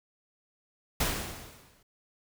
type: noise with exponential decay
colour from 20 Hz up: pink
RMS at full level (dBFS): -26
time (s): 1-1.83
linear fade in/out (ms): 5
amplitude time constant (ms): 180
effects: none